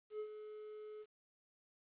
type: tone with ADSR envelope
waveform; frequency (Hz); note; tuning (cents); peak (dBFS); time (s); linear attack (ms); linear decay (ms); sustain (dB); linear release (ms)
triangle; 426.5; G#4; +46; -37; 0.1-1.06; 96; 76; -9; 47
effects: resampled to 8000 Hz + 12-bit